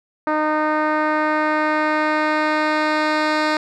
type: tone with low-pass filter sweep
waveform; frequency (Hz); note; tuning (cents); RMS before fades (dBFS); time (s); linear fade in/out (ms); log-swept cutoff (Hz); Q
10% pulse; 306.9; D#4; -24; -19; 0.27-3.57; 2; 1300 to 4300; 1
effects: none